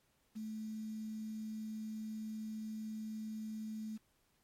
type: tone with quantisation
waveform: sine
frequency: 217.5 Hz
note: A3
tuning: 20 cents flat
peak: -40 dBFS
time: 0.35-3.98 s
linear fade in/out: 20 ms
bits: 10
effects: pink hiss -75 dBFS RMS until 4.43 s + MP3 64 kbps